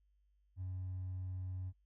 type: tone with hard clipping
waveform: triangle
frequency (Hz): 92.5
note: F#2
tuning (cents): 0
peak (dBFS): -39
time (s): 0.56-1.73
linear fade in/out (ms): 50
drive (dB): 2
effects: noise-tail reverb RT60 0.1 s tail -25 dB re dry + added 50 Hz sine -70 dBFS peak until 1.85 s